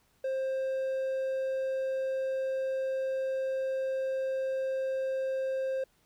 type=tone; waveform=triangle; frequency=529 Hz; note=C5; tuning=19 cents sharp; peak=-27 dBFS; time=0.24-5.84 s; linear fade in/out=5 ms; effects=pink hiss -69 dBFS RMS until 6.05 s